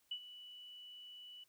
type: tone with ADSR envelope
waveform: sine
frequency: 2960 Hz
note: F#7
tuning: in tune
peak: -37 dBFS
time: 0.11-1.44 s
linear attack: 6 ms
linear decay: 71 ms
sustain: -14 dB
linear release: 6 ms
effects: white hiss -75 dBFS RMS until 1.48 s